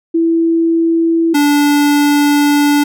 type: tone pair in turn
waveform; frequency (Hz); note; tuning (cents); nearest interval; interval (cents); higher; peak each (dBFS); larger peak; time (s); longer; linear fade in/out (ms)
sine / square; 330.9 / 290.4; E4 / D4; +7 / -19; major second; 226; first; -9; neither; 0.14-1.34 / 1.34-2.84; second; 10
effects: none